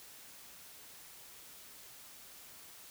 silence, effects white hiss -54 dBFS RMS until 2.9 s

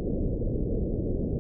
pink low-pass noise, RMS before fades -28 dBFS, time 0-1.39 s, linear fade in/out 0 ms, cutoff 540 Hz, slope 48 dB/octave, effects none

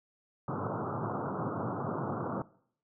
pink band-pass noise, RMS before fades -35 dBFS, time 0.48-2.42 s, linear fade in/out 2 ms, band 100 to 1400 Hz, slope 96 dB/octave, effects noise-tail reverb RT60 0.6 s tail -20 dB re dry

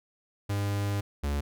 45% pulse tone pair in turn, 101.1 / 71.62 Hz, G#2 / D2, -46 / -43 cents, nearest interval tritone, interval 597 cents, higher first, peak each -27 dBFS, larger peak neither, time 0.49-1.01 / 1.23-1.41 s, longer first, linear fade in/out 10 ms, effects none

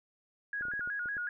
sine tone with vibrato, 1546 Hz, G6, 24 cents flat, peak -33 dBFS, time 0.53-1.29 s, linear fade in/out 2 ms, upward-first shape square, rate 5.4 Hz, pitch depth 120 cents each way
clicks, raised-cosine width 2 ms, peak -37 dBFS, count 8, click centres 0.61 / 0.653 / 0.684 / 0.737 / 0.794 / 0.875 / 1.058 / 1.168 s
effects none

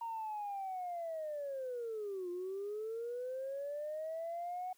sine linear two-way sweep, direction down then up, 932.3 to 349.2 to 744 Hz, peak -37 dBFS, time 0.01-4.73 s, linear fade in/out 5 ms, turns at 2.3 s, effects tanh soft clip ceiling -34 dBFS + white hiss -70 dBFS RMS until 4.77 s

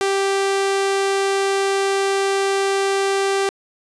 sawtooth tone, 392 Hz, G4, in tune, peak -13 dBFS, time 0.01-3.49 s, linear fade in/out 0 ms, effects resampled to 22050 Hz + 7-bit

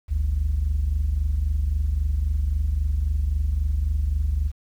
sine tone pair together, 50.66 / 74.4 Hz, G#1 / D2, -42 / +23 cents, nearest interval perfect fifth, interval 665 cents, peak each -23 / -20 dBFS, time 0.08-4.52 s, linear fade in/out 50 ms, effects tanh soft clip ceiling -16 dBFS + 9-bit

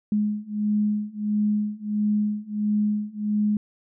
sine beating tone pair, 208.9 / 210.4 Hz, G#3 / G#3, +10 / +23 cents, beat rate 1.5 Hz, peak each -25 / -24 dBFS, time 0.12-3.57 s, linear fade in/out 2 ms, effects none

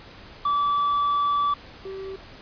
triangle tone pair in turn, 1155 / 385.4 Hz, D6 / G4, -29 / -29 cents, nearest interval octave + perfect fifth, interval 1900 cents, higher first, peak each -18 / -30 dBFS, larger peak first, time 0.45-1.54 / 1.85-2.16 s, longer first, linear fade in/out 5 ms, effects pink hiss -45 dBFS RMS until 2.41 s + resampled to 11025 Hz

